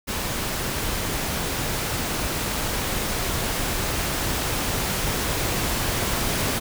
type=noise with level ramp; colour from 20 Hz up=pink; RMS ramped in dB=-27 to -24 dBFS; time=0.07-6.6 s; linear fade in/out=20 ms; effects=none